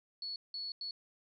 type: tone bursts at uneven times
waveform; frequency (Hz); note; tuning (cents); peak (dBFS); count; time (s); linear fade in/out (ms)
sine; 4400; C#8; -14; -38; 3; 0.22-0.36 / 0.54-0.72 / 0.81-0.91; 2
effects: none